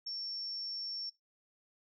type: tone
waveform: sine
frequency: 5450 Hz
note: F8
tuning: 43 cents flat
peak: -37 dBFS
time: 0.06-1.1 s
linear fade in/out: 10 ms
effects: noise-tail reverb RT60 0.2 s tail -22 dB re dry